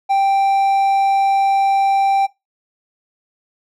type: tone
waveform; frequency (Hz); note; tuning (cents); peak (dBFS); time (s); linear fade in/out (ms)
triangle; 785; G5; +2; -10; 0.09-2.27; 20
effects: noise-tail reverb RT60 0.2 s tail -19 dB re dry